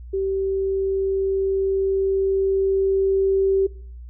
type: tone with level ramp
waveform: sine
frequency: 387.4 Hz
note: G4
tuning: 20 cents flat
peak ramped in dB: -20 to -15 dBFS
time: 0.13-3.67 s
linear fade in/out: 10 ms
effects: noise-tail reverb RT60 0.6 s tail -23 dB re dry + added 60 Hz sine -35 dBFS peak until 4.09 s